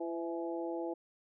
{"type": "harmonic tone with a mistuned harmonic", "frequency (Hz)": 168.6, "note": "E3", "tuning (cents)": 39, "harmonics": [2, 3, 4, 5], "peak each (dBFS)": [-37, -41, -43, -45], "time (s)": [0, 0.94], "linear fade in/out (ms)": 10, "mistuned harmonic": 4, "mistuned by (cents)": -36, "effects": []}